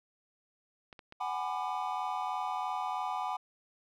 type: clicks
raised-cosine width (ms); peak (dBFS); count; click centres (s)
0.3; -32; 3; 0.928 / 0.992 / 1.124
type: chord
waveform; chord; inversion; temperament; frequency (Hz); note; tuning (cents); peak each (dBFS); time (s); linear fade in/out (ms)
triangle; G# half-diminished seventh; third; just; 747.5 / 830.6 / 996.7 / 1196.1; F#5 / G#5 / B5 / D6; +17 / 0 / +16 / +31; -35 / -36 / -36 / -38; 1.2-3.37; 10
effects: none